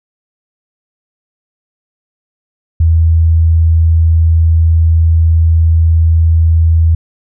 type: tone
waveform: sine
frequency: 81.7 Hz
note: E2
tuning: 15 cents flat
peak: -5 dBFS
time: 2.8-6.95 s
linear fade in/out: 5 ms
effects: none